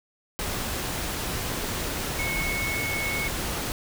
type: tone in noise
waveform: sine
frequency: 2199 Hz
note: C#7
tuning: 14 cents flat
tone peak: -28 dBFS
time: 2.19-3.28 s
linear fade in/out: 0 ms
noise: pink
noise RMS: -30 dBFS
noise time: 0.39-3.72 s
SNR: -1 dB
effects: none